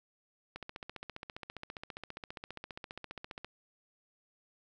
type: click train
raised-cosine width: 0.3 ms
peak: -26 dBFS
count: 44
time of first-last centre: 0.56-3.446 s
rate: 14.9 Hz
effects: none